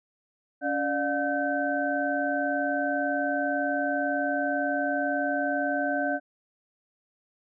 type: tone cluster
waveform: sine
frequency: 283.1 / 595 / 715 / 1537 Hz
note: C#4 / D5 / F5 / G6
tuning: +37 / +22 / +41 / -35 cents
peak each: -30 dBFS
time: 0.61-6.2 s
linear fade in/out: 50 ms
effects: none